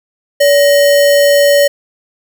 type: tone with sample-and-hold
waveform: sine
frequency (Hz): 571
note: D5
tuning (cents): -49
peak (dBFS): -5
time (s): 0.4-1.68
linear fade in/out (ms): 10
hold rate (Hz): 2450
effects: none